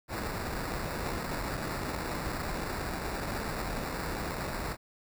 pink noise with sample-and-hold, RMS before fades -35 dBFS, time 0.08-4.77 s, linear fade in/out 50 ms, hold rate 3150 Hz, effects none

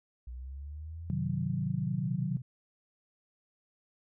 sine linear sweep, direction up, 59.5 to 127.9 Hz, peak -39 dBFS, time 0.27-2.42 s, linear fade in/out 5 ms
sine chord, C diminished, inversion none, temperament equal, 130.81 / 155.56 / 185 Hz, C3 / Eb3 / Gb3, 0 / 0 / 0 cents, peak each -34 dBFS, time 1.1-2.37 s, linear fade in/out 0 ms
effects none

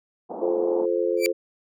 white band-pass noise, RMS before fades -34 dBFS, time 0.29-0.86 s, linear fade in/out 20 ms, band 210 to 900 Hz, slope 48 dB/octave
sine chord, F major, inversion none, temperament just, 349.2 / 436.5 / 523.8 Hz, F4 / A4 / C5, 0 / -14 / +2 cents, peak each -25 dBFS, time 0.41-1.33 s, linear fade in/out 20 ms
sawtooth tone with exponential growth, 2331 Hz, D7, 14 cents flat, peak -15 dBFS, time 1.17-1.26 s, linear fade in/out 0 ms, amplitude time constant 19 ms
effects none

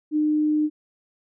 sine tone, 303.6 Hz, D#4, 42 cents flat, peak -18 dBFS, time 0.11-0.7 s, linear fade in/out 50 ms, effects none

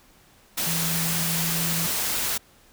sine tone in noise, 165.8 Hz, E3, 10 cents sharp, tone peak -28 dBFS, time 0.66-1.87 s, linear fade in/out 10 ms, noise white, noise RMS -26 dBFS, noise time 0.57-2.38 s, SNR -5 dB, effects pink hiss -56 dBFS RMS until 2.72 s

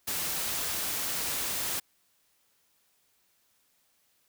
white noise, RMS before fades -32 dBFS, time 0.07-1.8 s, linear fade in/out 10 ms, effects white hiss -70 dBFS RMS until 4.28 s

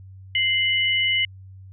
sine tone pair together, 2086 / 2960 Hz, C7 / F#7, -6 / 0 cents, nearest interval tritone, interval 606 cents, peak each -21 dBFS, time 0.35-1.25 s, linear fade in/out 2 ms, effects added 95 Hz sine -40 dBFS peak until 1.72 s

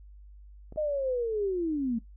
clicks, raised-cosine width 2 ms, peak -32 dBFS, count 2, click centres 0.724 / 0.761 s
sine linear sweep, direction down, 622.3 to 220 Hz, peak -26 dBFS, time 0.77-1.99 s, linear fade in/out 10 ms
effects noise-tail reverb RT60 0.1 s tail -17 dB re dry + added 50 Hz sine -47 dBFS peak until 2.16 s

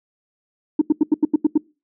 sine tone bursts, 303.6 Hz, D#4, 42 cents flat, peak -9 dBFS, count 8, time 0.79-1.578 s, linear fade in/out 5 ms, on 25 ms, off 84 ms, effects noise-tail reverb RT60 0.3 s tail -25 dB re dry + tanh soft clip ceiling -8 dBFS

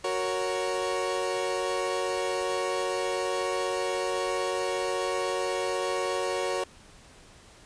30% pulse chord, F# major, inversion none, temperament equal, 370 / 466.2 / 554.4 Hz, F#4 / A#4 / C#5, 0 / 0 / 0 cents, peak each -29 / -30 / -28 dBFS, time 0.04-6.64 s, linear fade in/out 5 ms, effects pink hiss -53 dBFS RMS until 7.65 s + resampled to 22050 Hz

